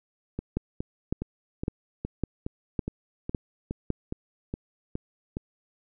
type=two click trains; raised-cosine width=3 ms; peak=-13 / -18 dBFS; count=7 / 13; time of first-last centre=0.57-3.903 / 0.39-5.369 s; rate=1.8 / 2.41 Hz; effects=none